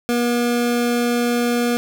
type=tone; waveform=25% pulse; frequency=239.9 Hz; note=A#3; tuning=50 cents sharp; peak=-13 dBFS; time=0.09-1.77 s; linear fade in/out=0 ms; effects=none